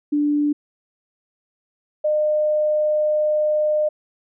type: tone pair in turn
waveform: sine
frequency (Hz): 293.7 / 607.1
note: D4 / D#5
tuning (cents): 0 / -43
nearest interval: octave + minor second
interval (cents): 1257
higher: second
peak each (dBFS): -16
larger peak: neither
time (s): 0.12-0.53 / 2.04-3.89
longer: second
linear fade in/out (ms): 10
effects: none